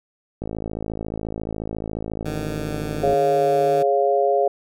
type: click train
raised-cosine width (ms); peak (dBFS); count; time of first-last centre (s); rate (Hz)
2; -15; 148; 0.42-3.132; 54.2
type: tone with vibrato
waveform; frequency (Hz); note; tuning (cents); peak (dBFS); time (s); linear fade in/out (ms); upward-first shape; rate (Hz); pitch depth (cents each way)
15% pulse; 151.3; D#3; -48; -22; 2.25-3.83; 10; sine; 1.3; 13
type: chord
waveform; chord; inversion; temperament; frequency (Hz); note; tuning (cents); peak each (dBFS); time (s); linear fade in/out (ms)
sine; Db major; second; equal; 415.3 / 554.4 / 698.5; Ab4 / Db5 / F5; 0 / 0 / 0; -20; 3.03-4.48; 5
effects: none